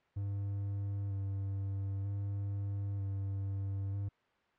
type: tone with vibrato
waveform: triangle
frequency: 99 Hz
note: G2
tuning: 18 cents sharp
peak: -32 dBFS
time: 0.16-4.09 s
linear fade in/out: 10 ms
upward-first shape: square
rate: 0.53 Hz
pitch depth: 17 cents each way
effects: white hiss -71 dBFS RMS until 4.58 s + low-pass 2000 Hz 12 dB/octave